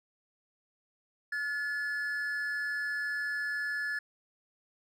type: tone pair together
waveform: triangle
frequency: 1432.1 / 1718 Hz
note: F6 / A6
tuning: +43 / -42 cents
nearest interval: minor third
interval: 315 cents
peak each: -38 / -30 dBFS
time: 1.32-3.99 s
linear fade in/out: 5 ms
effects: none